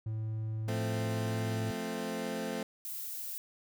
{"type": "tone", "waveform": "triangle", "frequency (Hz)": 109.8, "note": "A2", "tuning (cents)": -3, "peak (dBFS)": -31, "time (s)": [0.06, 1.71], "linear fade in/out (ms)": 5}
{"type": "chord", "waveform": "20% pulse", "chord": "F major", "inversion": "none", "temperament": "equal", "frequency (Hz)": [174.61, 220, 261.6], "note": ["F3", "A3", "C4"], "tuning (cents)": [0, 0, 0], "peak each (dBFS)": [-37, -32, -35], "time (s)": [0.68, 2.63], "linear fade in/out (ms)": 2}
{"type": "noise", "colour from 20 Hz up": "violet", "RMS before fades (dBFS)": -40, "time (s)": [2.85, 3.38], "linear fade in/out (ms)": 0}
{"effects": []}